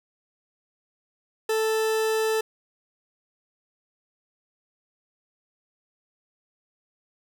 40% pulse tone, 440 Hz, A4, in tune, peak -21 dBFS, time 1.49-2.41 s, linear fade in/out 5 ms, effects none

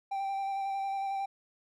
triangle tone with vibrato, 784 Hz, G5, in tune, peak -29 dBFS, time 0.11-1.26 s, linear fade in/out 10 ms, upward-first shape square, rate 11 Hz, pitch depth 13 cents each way, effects none

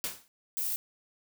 white noise with exponential decay, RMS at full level -30 dBFS, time 0.04-0.28 s, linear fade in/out 0 ms, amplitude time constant 52 ms
violet noise, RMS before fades -32 dBFS, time 0.57-0.76 s, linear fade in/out 0 ms
effects none

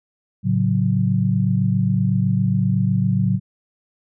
sine chord, F# minor, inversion first, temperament just, 111 / 138.75 / 185 Hz, A2 / C#3 / F#3, +16 / +2 / 0 cents, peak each -20 / -21 / -19 dBFS, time 0.43-3.4 s, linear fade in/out 50 ms, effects none

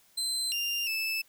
30% pulse tone with pitch steps, 4083 / 2793 / 2626 Hz, C8 / F7 / E7, -43 / -1 / -7 cents, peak -26 dBFS, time 0.17-1.22 s, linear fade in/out 10 ms, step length 350 ms, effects white hiss -63 dBFS RMS until 1.28 s

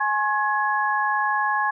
sine tone cluster, 837 / 1078 / 1679 Hz, G#5 / C#6 / G#6, +13 / -49 / +18 cents, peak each -24 dBFS, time 0-1.71 s, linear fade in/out 10 ms, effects none

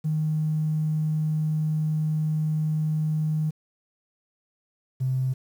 triangle tone pair in turn, 155.1 / 130.51 Hz, D#3 / C3, -5 / -4 cents, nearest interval minor third, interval 299 cents, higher first, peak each -18 dBFS, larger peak neither, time 0.04-3.51 / 5-5.34 s, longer first, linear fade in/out 20 ms, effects tanh soft clip ceiling -20 dBFS + 9-bit

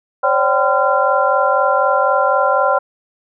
sine tone cluster, 534 / 578 / 773 / 1021 / 1378 Hz, C5 / D5 / G5 / C6 / F6, +35 / -28 / -24 / -43 / -24 cents, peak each -18 dBFS, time 0.23-2.79 s, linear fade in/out 10 ms, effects none

